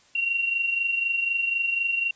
sine tone pair together, 2727 / 2751 Hz, F7 / F7, -42 / -27 cents, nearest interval unison, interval 15 cents, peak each -31 / -23 dBFS, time 0.15-2.11 s, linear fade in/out 5 ms, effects white hiss -58 dBFS RMS until 2.15 s + resampled to 16000 Hz

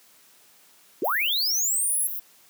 sine linear sweep, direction up, 274.9 to 11330 Hz, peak -22 dBFS, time 1.02-2.07 s, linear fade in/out 2 ms
white high-pass noise, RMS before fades -32 dBFS, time 1.04-2.2 s, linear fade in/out 10 ms, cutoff 12000 Hz, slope 48 dB/octave
effects white hiss -56 dBFS RMS until 2.49 s + high-pass 150 Hz 12 dB/octave

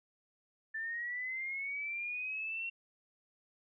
sine linear sweep, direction up, 1762 to 2738 Hz, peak -36 dBFS, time 0.74-2.7 s, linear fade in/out 10 ms, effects none

